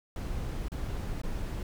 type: noise with dropouts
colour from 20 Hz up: brown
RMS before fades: -34 dBFS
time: 0.16-1.63 s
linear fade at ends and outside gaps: 2 ms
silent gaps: 0.684-0.718 / 1.217-1.234 s
effects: none

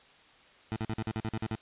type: tone bursts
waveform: 20% pulse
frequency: 110.5 Hz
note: A2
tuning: 8 cents sharp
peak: -26 dBFS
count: 10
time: 0.72-1.554 s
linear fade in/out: 0 ms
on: 42 ms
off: 46 ms
effects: white hiss -58 dBFS RMS until 1.61 s + resampled to 8000 Hz

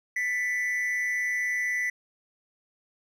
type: tone with amplitude modulation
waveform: triangle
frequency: 1984 Hz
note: B6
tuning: 7 cents sharp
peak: -21 dBFS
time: 0.16-1.9 s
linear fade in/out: 5 ms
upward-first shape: sine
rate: 212 Hz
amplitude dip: 60%
effects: none

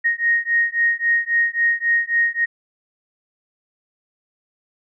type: beating tone pair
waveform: sine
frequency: 1864.7 / 1868.4 Hz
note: A#6 / A#6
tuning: 0 / +3 cents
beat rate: 3.7 Hz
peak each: -19 / -19 dBFS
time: 0.04-2.46 s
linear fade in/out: 20 ms
effects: none

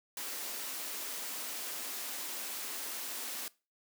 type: high-pass noise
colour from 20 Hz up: white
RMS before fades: -40 dBFS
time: 0.17-3.48 s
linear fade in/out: 2 ms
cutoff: 220 Hz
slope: 48 dB/octave
effects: noise-tail reverb RT60 0.3 s tail -21 dB re dry

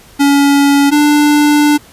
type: tone pair in turn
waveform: square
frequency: 282.3 / 295.4 Hz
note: C#4 / D4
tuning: +32 / +10 cents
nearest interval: minor second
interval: 78 cents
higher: second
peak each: -7 dBFS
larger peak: neither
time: 0.19-0.91 / 0.91-1.78 s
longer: second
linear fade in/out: 20 ms
effects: pink hiss -41 dBFS RMS until 1.92 s + resampled to 32000 Hz

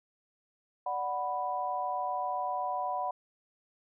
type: chord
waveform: sine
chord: B minor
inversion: first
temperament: equal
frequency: 587.3 / 740 / 987.8 Hz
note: D5 / F#5 / B5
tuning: 0 / 0 / 0 cents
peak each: -39 / -33 / -34 dBFS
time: 0.86-3.11 s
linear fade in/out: 5 ms
effects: none

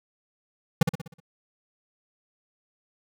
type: tone with echo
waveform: square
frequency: 163.6 Hz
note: E3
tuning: 13 cents flat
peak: -15 dBFS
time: 0.81-0.83 s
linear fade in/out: 5 ms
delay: 62 ms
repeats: 6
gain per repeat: -6 dB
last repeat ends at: 1.202 s
effects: none

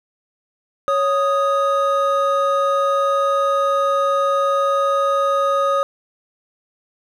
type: tone pair together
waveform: triangle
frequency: 554.4 / 1246.2 Hz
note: C#5 / D#6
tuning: 0 / +2 cents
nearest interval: octave + major second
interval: 1402 cents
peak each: -16 dBFS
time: 0.88-5.83 s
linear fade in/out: 0 ms
effects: none

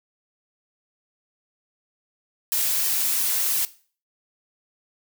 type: noise with flanger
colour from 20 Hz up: blue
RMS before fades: -23 dBFS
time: 2.52-3.65 s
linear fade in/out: 0 ms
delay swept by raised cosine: 1.4 to 5.6 ms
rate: 2.9 Hz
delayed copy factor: -0.9
effects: noise-tail reverb RT60 0.4 s tail -17 dB re dry

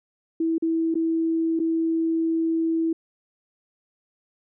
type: tone with dropouts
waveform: sine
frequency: 326.8 Hz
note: E4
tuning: 15 cents flat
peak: -20 dBFS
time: 0.4-2.93 s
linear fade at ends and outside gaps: 5 ms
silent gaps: 0.582-0.623 / 0.943-0.953 / 1.593-1.599 s
effects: none

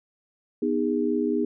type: chord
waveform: sine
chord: G# minor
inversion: first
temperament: equal with one note detuned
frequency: 246.9 / 311.1 / 407.9 Hz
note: B3 / D#4 / G#4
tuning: 0 / 0 / -31 cents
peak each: -26 dBFS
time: 0.62-1.45 s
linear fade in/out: 5 ms
effects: none

